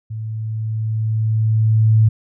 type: tone with level ramp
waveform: sine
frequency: 110 Hz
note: A2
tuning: in tune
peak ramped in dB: -24 to -8 dBFS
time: 0.1-2.09 s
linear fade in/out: 10 ms
effects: none